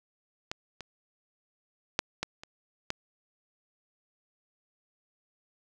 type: clicks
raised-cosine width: 0.2 ms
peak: -16 / -23 / -7 / -13 / -26 / -13 dBFS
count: 6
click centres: 0.515 / 0.807 / 1.991 / 2.23 / 2.435 / 2.904 s
effects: none